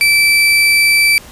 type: tone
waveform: 35% pulse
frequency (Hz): 2325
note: D7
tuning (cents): -18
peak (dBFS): -6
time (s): 0.01-1.18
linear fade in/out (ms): 0
effects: pink hiss -37 dBFS RMS until 1.31 s + resampled to 32000 Hz